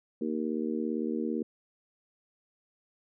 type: harmonic tone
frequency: 77.78 Hz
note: D#2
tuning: in tune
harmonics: 3 / 4 / 5 / 6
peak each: -32 / -34 / -36 / -38 dBFS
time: 0.21-1.43 s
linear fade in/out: 5 ms
effects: none